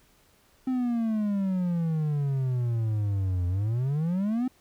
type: exponential two-way sweep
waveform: triangle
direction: down then up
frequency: 261.6 to 87.31 to 261.6 Hz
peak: -22 dBFS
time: 0.67-4.48 s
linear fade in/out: 5 ms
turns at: 3.47 s
effects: pink hiss -62 dBFS RMS until 4.6 s